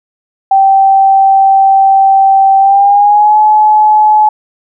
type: tone with pitch glide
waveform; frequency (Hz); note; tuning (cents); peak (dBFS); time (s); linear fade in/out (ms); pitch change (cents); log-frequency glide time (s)
sine; 778 to 853.3; G5 to G#5; -13 to +47; -3; 0.51-4.29; 5; +160; 2.59-3.38
effects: none

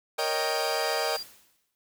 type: chord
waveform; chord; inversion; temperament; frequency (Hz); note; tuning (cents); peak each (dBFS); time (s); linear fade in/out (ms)
sawtooth; Eb dominant seventh; second; equal; 466.2 / 554.4 / 622.3 / 784; Bb4 / Db5 / Eb5 / G5; 0 / 0 / 0 / 0; -28 / -30 / -27 / -28; 0.18-1.17; 10
type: tone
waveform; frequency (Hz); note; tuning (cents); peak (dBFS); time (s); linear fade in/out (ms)
sine; 4779; D8; +29; -34; 0.19-1.23; 5
type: noise with exponential decay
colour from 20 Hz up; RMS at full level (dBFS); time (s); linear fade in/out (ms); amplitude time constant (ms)
white; -42; 1.15-1.75; 0; 130
effects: none

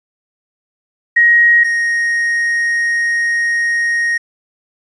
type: tone pair in turn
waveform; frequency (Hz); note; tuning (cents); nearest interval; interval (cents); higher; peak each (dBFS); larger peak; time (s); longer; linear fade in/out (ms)
sine / triangle; 1886 / 1869.7; A#6 / A#6; +20 / +5; unison; 15; first; -6 / -11; first; 1.16-1.64 / 1.64-4.18; second; 10
effects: resampled to 24000 Hz + 8-bit

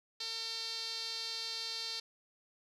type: tone with band-pass filter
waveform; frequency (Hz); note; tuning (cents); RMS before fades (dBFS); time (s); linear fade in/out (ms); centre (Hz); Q
sawtooth; 452.7; A4; +49; -40; 0.2-2; 5; 4400; 5.7
effects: none

